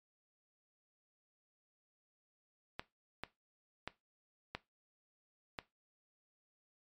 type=clicks; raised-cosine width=0.3 ms; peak=-23 dBFS; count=5; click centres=2.795 / 3.236 / 3.876 / 4.55 / 5.588 s; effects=noise-tail reverb RT60 0.2 s tail -17 dB re dry + MP3 96 kbps